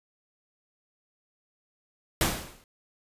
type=noise with exponential decay; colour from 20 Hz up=pink; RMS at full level=-21 dBFS; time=2.21-2.64 s; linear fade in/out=1 ms; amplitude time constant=93 ms; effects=resampled to 32000 Hz